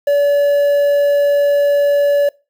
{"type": "tone with quantisation", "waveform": "triangle", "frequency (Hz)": 573, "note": "D5", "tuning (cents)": -43, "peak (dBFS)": -8, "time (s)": [0.07, 2.29], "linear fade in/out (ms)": 5, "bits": 6, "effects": ["noise-tail reverb RT60 0.3 s tail -24 dB re dry"]}